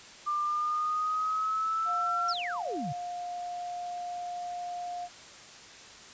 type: tone with pitch glide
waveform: sine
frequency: 1194 to 1355.8 Hz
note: D6 to E6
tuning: +28 to +48 cents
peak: -27 dBFS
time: 0.26-2.34 s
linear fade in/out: 20 ms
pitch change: +220 cents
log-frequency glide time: 0.44-2.19 s
type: tone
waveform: sine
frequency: 708 Hz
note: F5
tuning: 23 cents sharp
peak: -34 dBFS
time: 1.85-5.09 s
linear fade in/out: 50 ms
type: exponential sweep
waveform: sine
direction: down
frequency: 5920 to 124.5 Hz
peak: -33 dBFS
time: 2.28-2.93 s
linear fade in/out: 10 ms
effects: white hiss -49 dBFS RMS until 6.13 s + resampled to 16000 Hz